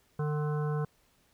harmonic tone with a mistuned harmonic, 150 Hz, D3, 37 cents sharp, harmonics 1 / 3 / 5 / 7 / 9 / 10, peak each -29 / -36 / -44 / -43 / -47 / -48 dBFS, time 0.19-0.85 s, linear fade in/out 5 ms, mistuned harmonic 9, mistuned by -57 cents, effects pink hiss -68 dBFS RMS until 1.33 s

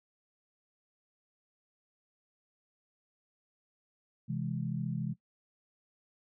sine chord, C augmented, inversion none, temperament equal, 130.81 / 164.81 / 207.7 Hz, C3 / E3 / G#3, 0 / 0 / 0 cents, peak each -36 / -36 / -38 dBFS, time 4.28-5.14 s, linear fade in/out 20 ms, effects noise-tail reverb RT60 0.1 s tail -17 dB re dry

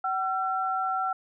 sine tone pair together, 759 / 1352.4 Hz, F#5 / E6, +44 / +44 cents, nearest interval minor seventh, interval 1000 cents, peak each -28 dBFS, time 0.04-1.13 s, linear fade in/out 5 ms, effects none

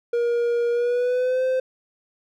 triangle tone with pitch glide, 474.1 to 517 Hz, A#4 to C5, +29 to -21 cents, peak -17 dBFS, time 0.13-1.6 s, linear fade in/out 5 ms, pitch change +150 cents, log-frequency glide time 0.71-1.44 s, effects none

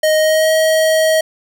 square tone with pitch glide, 622.3 to 634.6 Hz, D#5 to D#5, 0 to +34 cents, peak -11 dBFS, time 0.03-1.21 s, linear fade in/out 5 ms, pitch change +34 cents, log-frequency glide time 0.18-0.52 s, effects none

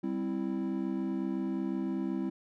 triangle chord, C major, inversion second, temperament equal, 196 / 261.6 / 329.6 Hz, G3 / C4 / E4, 0 / 0 / 0 cents, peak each -33 dBFS, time 0.03-2.3 s, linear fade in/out 10 ms, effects none

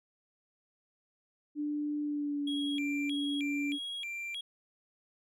sine tone with pitch glide, 295.7 to 286 Hz, D4 to D4, +12 to -46 cents, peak -31 dBFS, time 1.55-3.79 s, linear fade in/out 50 ms, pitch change -58 cents, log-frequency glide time 2.02-2.5 s
triangle tone with vibrato, 2794 Hz, F7, in tune, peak -35 dBFS, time 2.47-4.41 s, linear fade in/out 5 ms, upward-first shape square, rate 1.6 Hz, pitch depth 290 cents each way
effects none

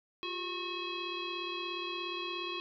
sine tone with frequency modulation, 1824 Hz, A#6, 38 cents flat, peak -35 dBFS, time 0.23-2.6 s, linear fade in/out 0 ms, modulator 737 Hz, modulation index 2.6, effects none

